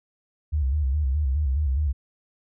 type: tone with vibrato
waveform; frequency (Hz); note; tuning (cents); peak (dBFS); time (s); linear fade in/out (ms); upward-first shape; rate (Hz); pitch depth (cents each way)
sine; 70.6; C#2; +32; -20; 0.52-1.93; 20; square; 4.8; 120
effects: none